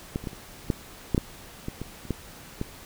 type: clicks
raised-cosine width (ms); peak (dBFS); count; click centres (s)
3; -14 / -26 / -18 / -29 / -10 / -9 / -9 / -18 / -20 / -29 / -13 / -15; 12; 0.159 / 0.24 / 0.272 / 0.332 / 0.702 / 1.147 / 1.179 / 1.684 / 1.816 / 2.053 / 2.107 / 2.614
effects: pink hiss -46 dBFS RMS until 2.85 s